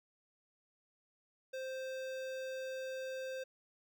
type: tone with notch filter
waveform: square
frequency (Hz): 523.3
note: C5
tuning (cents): 0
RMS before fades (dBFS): -42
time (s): 1.53-3.44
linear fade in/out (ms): 10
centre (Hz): 11000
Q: 0.65
effects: none